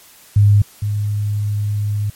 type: tone pair in turn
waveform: sine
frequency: 102.7 / 103.77 Hz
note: G#2 / G#2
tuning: -19 / -1 cents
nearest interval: unison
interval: 18 cents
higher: second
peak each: -7 / -16 dBFS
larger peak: first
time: 0.36-0.62 / 0.82-2.1 s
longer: second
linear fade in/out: 5 ms
effects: white hiss -45 dBFS RMS until 2.15 s + MP3 64 kbps